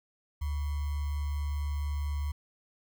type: tone with sample-and-hold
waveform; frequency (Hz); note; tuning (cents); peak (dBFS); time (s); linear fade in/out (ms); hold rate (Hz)
sine; 72.8; D2; -15; -29; 0.41-2.32; 10; 1050
effects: none